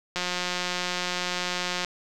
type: click train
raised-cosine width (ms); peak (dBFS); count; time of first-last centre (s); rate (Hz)
0.2; -11; 303; 0.16-1.847; 179
effects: none